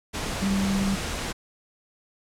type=tone in noise; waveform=sine; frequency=196 Hz; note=G3; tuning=in tune; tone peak=-22 dBFS; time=0.41-0.96 s; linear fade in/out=20 ms; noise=pink; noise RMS=-30 dBFS; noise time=0.13-1.33 s; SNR=+5 dB; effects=low-pass 9000 Hz 12 dB/octave